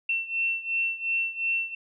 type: beating tone pair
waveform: sine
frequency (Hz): 2700 / 2702.8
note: E7 / E7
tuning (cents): +41 / +43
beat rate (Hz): 2.8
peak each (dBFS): -27 / -30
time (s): 0.09-1.75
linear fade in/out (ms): 5
effects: none